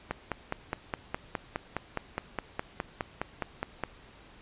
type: click train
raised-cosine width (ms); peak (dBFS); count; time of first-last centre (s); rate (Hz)
0.5; -15; 19; 0.11-3.837; 4.83
effects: pink hiss -54 dBFS RMS until 4.41 s + resampled to 8000 Hz